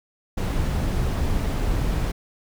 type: noise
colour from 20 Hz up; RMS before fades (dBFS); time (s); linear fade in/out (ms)
brown; -23; 0.37-2.12; 10
effects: none